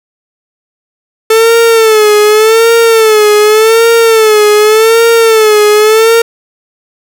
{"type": "tone with vibrato", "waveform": "45% pulse", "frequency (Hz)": 440, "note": "A4", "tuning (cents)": 0, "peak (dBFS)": -3, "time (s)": [1.3, 6.22], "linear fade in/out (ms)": 5, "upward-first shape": "sine", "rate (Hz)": 0.86, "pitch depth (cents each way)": 86, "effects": []}